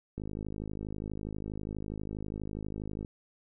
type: click train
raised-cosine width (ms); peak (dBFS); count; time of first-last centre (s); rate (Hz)
3; -25; 151; 0.18-3.048; 52.3
effects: none